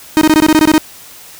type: tone bursts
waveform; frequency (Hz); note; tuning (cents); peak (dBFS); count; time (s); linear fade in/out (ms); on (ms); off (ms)
45% pulse; 311.1; D#4; 0; -5; 10; 0.17-0.78; 0; 43; 20
effects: white hiss -36 dBFS RMS until 1.39 s